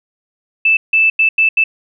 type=tone bursts at uneven times; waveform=sine; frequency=2637 Hz; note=E7; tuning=in tune; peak=-8 dBFS; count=5; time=0.65-0.77 / 0.93-1.1 / 1.19-1.29 / 1.38-1.49 / 1.57-1.64 s; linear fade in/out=5 ms; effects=none